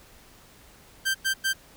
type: tone bursts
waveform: sawtooth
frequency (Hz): 1568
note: G6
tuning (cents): 0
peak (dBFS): -19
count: 3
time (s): 1.05-1.535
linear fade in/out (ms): 20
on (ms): 97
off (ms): 97
effects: pink hiss -53 dBFS RMS until 1.76 s